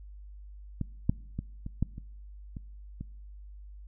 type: clicks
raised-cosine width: 5 ms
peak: -18 / -11 / -20 / -25 / -14 / -29 / -27 / -25 dBFS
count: 8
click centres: 0.813 / 1.095 / 1.39 / 1.664 / 1.826 / 1.981 / 2.568 / 3.01 s
effects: noise-tail reverb RT60 0.8 s tail -24 dB re dry + added 50 Hz sine -44 dBFS peak until 3.87 s